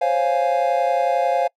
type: chord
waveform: triangle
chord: Db major seventh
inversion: third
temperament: equal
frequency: 523.3 / 554.4 / 698.5 / 830.6 Hz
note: C5 / Db5 / F5 / Ab5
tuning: 0 / 0 / 0 / 0 cents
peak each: -21 / -22 / -18 / -22 dBFS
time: 0.01-1.48 s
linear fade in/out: 10 ms
effects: noise-tail reverb RT60 0.1 s tail -26 dB re dry